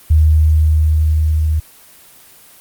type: tone with level ramp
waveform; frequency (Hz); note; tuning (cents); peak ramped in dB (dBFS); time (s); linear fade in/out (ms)
sine; 77.7; D#2; -2; -6 to -12; 0.1-1.6; 10
effects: white hiss -43 dBFS RMS until 2.6 s + Opus 24 kbps